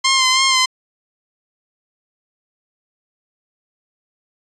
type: tone with vibrato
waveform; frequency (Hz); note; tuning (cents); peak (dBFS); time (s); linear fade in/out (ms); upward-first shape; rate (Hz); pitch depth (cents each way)
10% pulse; 1049; C6; +4; -4; 0.04-0.66; 10; sine; 3.1; 34
effects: resampled to 24000 Hz